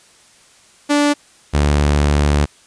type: tone pair in turn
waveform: sawtooth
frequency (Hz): 291.3 / 73.02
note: D4 / D2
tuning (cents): -14 / -9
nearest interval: 2 octaves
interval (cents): 2395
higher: first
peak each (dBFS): -8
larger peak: neither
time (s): 0.89-1.14 / 1.53-2.46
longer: second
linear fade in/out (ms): 20
effects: white hiss -49 dBFS RMS until 2.66 s + resampled to 22050 Hz